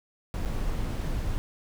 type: noise with dropouts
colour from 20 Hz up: brown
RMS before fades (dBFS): -29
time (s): 0.34-1.38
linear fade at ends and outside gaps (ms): 0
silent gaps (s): 0.45-0.456
effects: none